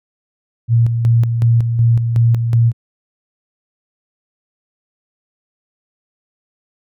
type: tone with tremolo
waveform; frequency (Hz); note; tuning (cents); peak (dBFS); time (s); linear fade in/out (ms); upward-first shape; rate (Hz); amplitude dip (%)
sine; 116.54; A#2; 0; -8; 0.68-2.73; 50; square; 2.7; 50
effects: none